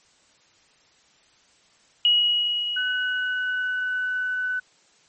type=tone with exponential decay; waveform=sine; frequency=2905 Hz; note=F#7; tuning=32 cents flat; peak=-14 dBFS; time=2.05-4.58 s; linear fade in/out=1 ms; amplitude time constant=550 ms
type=tone; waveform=sine; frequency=1500 Hz; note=F#6; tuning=23 cents sharp; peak=-23 dBFS; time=2.76-4.6 s; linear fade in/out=10 ms
effects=white hiss -59 dBFS RMS until 5.08 s + MP3 32 kbps